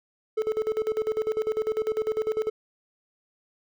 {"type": "tone with tremolo", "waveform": "triangle", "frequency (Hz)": 435.5, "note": "A4", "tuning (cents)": -18, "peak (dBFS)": -20, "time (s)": [0.37, 2.5], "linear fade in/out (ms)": 10, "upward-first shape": "square", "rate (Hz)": 10, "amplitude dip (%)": 80, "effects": []}